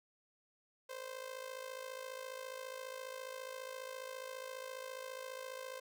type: tone with amplitude modulation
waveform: sawtooth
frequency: 520 Hz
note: C5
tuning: 11 cents flat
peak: -37 dBFS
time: 0.89-5.8 s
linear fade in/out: 10 ms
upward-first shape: sine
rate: 54.7 Hz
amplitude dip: 75%
effects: none